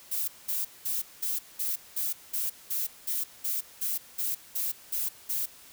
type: noise bursts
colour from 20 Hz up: violet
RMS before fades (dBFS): -30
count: 15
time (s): 0.11-5.46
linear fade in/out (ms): 10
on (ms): 170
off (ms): 200
effects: white hiss -52 dBFS RMS until 5.72 s